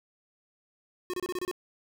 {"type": "tone bursts", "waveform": "square", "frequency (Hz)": 362.9, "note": "F#4", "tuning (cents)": -34, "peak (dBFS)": -31, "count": 7, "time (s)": [1.1, 1.513], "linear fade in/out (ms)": 0, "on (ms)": 35, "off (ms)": 28, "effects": []}